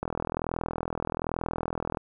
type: click train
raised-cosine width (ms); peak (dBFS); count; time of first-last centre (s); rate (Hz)
1; -15; 81; 0.03-1.972; 41.2
effects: none